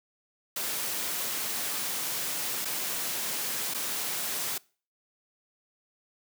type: noise with dropouts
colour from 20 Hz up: white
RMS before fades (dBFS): -32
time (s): 0.56-4.58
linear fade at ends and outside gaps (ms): 5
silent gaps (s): 2.648-2.653 / 3.739-3.745
effects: noise-tail reverb RT60 0.4 s tail -24 dB re dry + high-pass 150 Hz 12 dB/octave